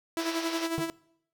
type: tone with tremolo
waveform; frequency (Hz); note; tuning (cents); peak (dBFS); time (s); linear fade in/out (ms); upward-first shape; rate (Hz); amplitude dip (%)
sawtooth; 330; E4; +2; -23; 0.17-0.9; 0; sine; 11; 60
type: band-pass noise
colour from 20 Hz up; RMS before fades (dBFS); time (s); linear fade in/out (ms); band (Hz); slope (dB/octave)
white; -39; 0.19-0.67; 5; 430 to 6000; 96
type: tone with exponential decay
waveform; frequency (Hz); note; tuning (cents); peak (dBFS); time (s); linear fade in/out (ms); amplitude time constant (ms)
square; 151.2; D#3; -49; -27; 0.78-0.89; 0; 22
effects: noise-tail reverb RT60 0.7 s tail -22 dB re dry